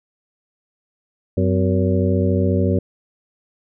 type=harmonic tone with a mistuned harmonic; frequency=94 Hz; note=F#2; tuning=28 cents sharp; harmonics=1 / 2 / 3 / 4 / 5 / 6; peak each=-18 / -21 / -23 / -24 / -25 / -26 dBFS; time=1.37-2.79 s; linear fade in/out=5 ms; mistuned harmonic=3; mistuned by=-150 cents; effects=none